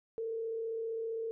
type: tone with frequency modulation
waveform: sine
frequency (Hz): 452.2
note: A4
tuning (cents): +47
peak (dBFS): -34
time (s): 0.18-1.31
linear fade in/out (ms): 0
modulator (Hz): 35.3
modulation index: 0.3
effects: none